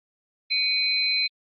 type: tone cluster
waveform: sine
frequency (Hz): 2260 / 2470 / 4075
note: C#7 / D#7 / C8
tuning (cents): +33 / -13 / -47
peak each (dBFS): -29 / -29 / -22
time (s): 0.5-1.28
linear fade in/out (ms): 20
effects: Opus 32 kbps